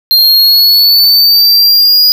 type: exponential sweep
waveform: square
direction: up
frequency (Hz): 4186 to 4912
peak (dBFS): -4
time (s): 0.11-2.12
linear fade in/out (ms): 0
effects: none